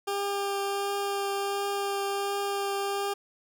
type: tone with vibrato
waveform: 20% pulse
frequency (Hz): 399.3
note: G4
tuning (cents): +32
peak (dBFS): -23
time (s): 0.07-3.14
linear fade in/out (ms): 10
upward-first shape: triangle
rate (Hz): 1.4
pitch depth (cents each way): 11
effects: none